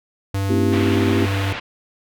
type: tone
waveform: square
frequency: 98 Hz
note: G2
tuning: in tune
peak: -20 dBFS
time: 0.34-1.53 s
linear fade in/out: 5 ms
type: chord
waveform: sine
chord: A# diminished seventh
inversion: none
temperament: equal with one note detuned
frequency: 233.1 / 273.7 / 329.6 / 392 Hz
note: A#3 / C#4 / E4 / G4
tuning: 0 / -22 / 0 / 0 cents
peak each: -22 dBFS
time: 0.49-1.26 s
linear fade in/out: 10 ms
type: low-pass noise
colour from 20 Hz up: white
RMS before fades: -29 dBFS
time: 0.72-1.6 s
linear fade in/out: 10 ms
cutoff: 3100 Hz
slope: 24 dB/octave
effects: none